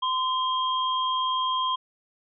sine tone pair together, 1030 / 3219 Hz, C6 / G7, -28 / +45 cents, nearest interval octave + minor sixth, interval 1973 cents, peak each -24 / -29 dBFS, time 0.02-1.76 s, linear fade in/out 10 ms, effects none

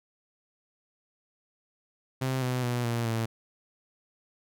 sawtooth tone with pitch steps, 130.81 / 126.28 / 121.91 / 117.69 / 113.61 Hz, C3 / B2 / B2 / A#2 / A#2, 0 / +39 / -22 / +17 / -44 cents, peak -23 dBFS, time 2.21-3.26 s, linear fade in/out 10 ms, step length 210 ms, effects none

